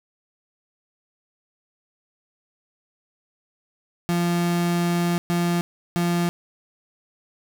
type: tone bursts at uneven times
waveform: 35% pulse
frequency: 173 Hz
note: F3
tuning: 16 cents flat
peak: -18 dBFS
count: 3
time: 4.09-5.18 / 5.3-5.61 / 5.96-6.29 s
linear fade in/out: 0 ms
effects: 10-bit